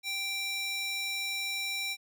square tone with high-pass filter, 784 Hz, G5, in tune, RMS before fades -34 dBFS, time 0.03-1.97 s, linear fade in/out 50 ms, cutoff 2900 Hz, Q 2.6, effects none

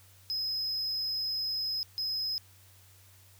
triangle tone bursts at uneven times, 5090 Hz, D#8, 39 cents sharp, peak -29 dBFS, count 2, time 0.3-1.83 / 1.98-2.38 s, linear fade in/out 0 ms, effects added 95 Hz sine -58 dBFS peak until 3.39 s + white hiss -60 dBFS RMS until 3.39 s

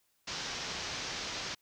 white low-pass noise, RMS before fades -39 dBFS, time 0.27-1.55 s, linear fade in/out 10 ms, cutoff 6200 Hz, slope 48 dB/octave, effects white hiss -74 dBFS RMS until 1.61 s

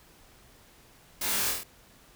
white noise with echo, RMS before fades -32 dBFS, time 1.21-1.51 s, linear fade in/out 5 ms, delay 25 ms, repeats 5, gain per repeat -2 dB, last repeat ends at 1.635 s, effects pink hiss -57 dBFS RMS until 2.15 s

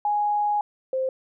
sine tone pair in turn, 830.6 / 523.2 Hz, G#5 / C5, 0 / 0 cents, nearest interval minor sixth, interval 800 cents, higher first, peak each -20 / -22 dBFS, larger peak first, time 0.05-0.61 / 0.93-1.09 s, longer first, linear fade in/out 2 ms, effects none

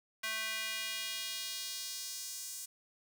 square tone with high-pass filter sweep, 220 Hz, A3, in tune, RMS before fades -40 dBFS, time 0.23-2.66 s, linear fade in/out 10 ms, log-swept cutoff 1800 to 7400 Hz, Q 1.4, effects 10-bit

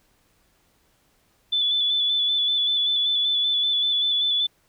sine tone with vibrato, 3474 Hz, A7, 23 cents flat, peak -19 dBFS, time 1.52-4.47 s, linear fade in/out 10 ms, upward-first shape square, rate 5.2 Hz, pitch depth 23 cents each way, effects pink hiss -64 dBFS RMS until 4.68 s

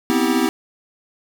square chord, C major seventh, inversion third, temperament equal with one note detuned, 246.9 / 261.6 / 322.3 / 392 Hz, B3 / C4 / E4 / G4, 0 / 0 / -39 / 0 cents, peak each -22 / -22 / -21 / -24 dBFS, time 0.1-0.49 s, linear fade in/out 0 ms, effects 7-bit

